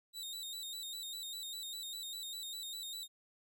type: tone with vibrato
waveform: sawtooth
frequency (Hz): 3818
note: A#7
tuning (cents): +41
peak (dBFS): -39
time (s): 0.13-3.08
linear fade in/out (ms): 50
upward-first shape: square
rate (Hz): 5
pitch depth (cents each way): 58
effects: none